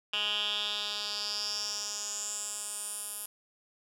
10% pulse tone with band-pass filter sweep, 207.7 Hz, G#3, in tune, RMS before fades -35 dBFS, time 0.13-3.26 s, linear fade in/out 5 ms, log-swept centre 2900 to 11000 Hz, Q 4.9, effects none

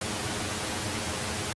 pink noise with comb filter, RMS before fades -31 dBFS, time 0.01-1.53 s, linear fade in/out 5 ms, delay 9.5 ms, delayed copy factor +0.85, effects high-pass 80 Hz 12 dB/octave + resampled to 24000 Hz

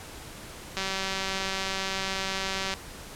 click train, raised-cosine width 0.2 ms, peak -13 dBFS, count 379, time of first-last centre 0.77-2.739 s, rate 192 Hz, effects pink hiss -43 dBFS RMS until 3.15 s + low-pass 12000 Hz 12 dB/octave

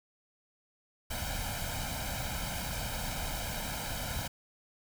pink noise with comb filter, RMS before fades -36 dBFS, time 1.1-4.28 s, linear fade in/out 10 ms, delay 1.3 ms, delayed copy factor +0.8, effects none

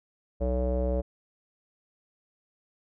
square tone with low-pass filter, 62.6 Hz, B1, 24 cents sharp, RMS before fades -27 dBFS, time 0.4-1.02 s, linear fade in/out 20 ms, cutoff 550 Hz, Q 6.1, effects none

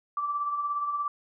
sine tone with tremolo, 1165 Hz, D6, 14 cents flat, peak -25 dBFS, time 0.17-1.08 s, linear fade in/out 2 ms, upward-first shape sine, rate 17 Hz, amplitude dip 45%, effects none

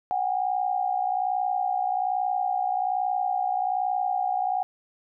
sine tone pair together, 740 / 801.2 Hz, F#5 / G5, 0 / +38 cents, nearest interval minor second, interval 138 cents, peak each -25 / -27 dBFS, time 0.11-4.63 s, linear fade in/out 0 ms, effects none

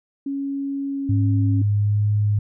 sine tone with pitch glide, 277.2 to 273.4 Hz, C#4 to C#4, 0 to -24 cents, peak -23 dBFS, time 0.26-1.62 s, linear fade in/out 5 ms, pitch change -24 cents, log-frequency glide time 0.88-1.29 s
sine tone with vibrato, 103.83 Hz, G#2, in tune, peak -16 dBFS, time 1.09-2.39 s, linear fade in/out 5 ms, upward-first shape sine, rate 1.2 Hz, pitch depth 12 cents each way
effects none

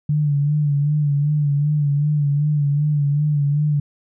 sine tone with vibrato, 146.4 Hz, D3, 5 cents flat, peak -15 dBFS, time 0.09-3.8 s, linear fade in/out 5 ms, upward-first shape sine, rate 2.6 Hz, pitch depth 52 cents each way, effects none

